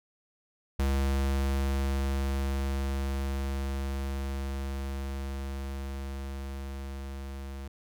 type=tone with level ramp; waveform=square; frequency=68.2 Hz; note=C#2; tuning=28 cents flat; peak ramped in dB=-25 to -38 dBFS; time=0.79-7.68 s; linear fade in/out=5 ms; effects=none